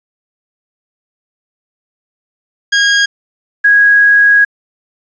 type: tone pair in turn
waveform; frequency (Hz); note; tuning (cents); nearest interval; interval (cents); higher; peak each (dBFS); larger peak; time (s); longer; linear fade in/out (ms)
sawtooth / sine; 1634 / 1653; G#6 / G#6; -29 / -9; unison; 20; second; -4; neither; 2.72-3.06 / 3.64-4.45; second; 10
effects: resampled to 16000 Hz + 7-bit